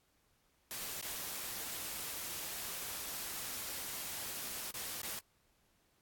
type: noise with dropouts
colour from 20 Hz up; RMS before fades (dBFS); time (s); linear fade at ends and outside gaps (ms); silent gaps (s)
white; -42; 0.71-5.19; 0; 1.012-1.027 / 4.708-4.742 / 5.017-5.031
effects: pink hiss -74 dBFS RMS until 6.01 s + AAC 64 kbps